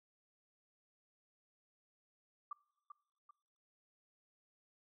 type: tone with echo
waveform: sine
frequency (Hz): 1174.7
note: D6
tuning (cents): 0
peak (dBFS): -40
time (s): 2.51-2.53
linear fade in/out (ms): 5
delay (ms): 390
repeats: 2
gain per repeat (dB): -8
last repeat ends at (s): 3.31
effects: noise-tail reverb RT60 0.9 s tail -24 dB re dry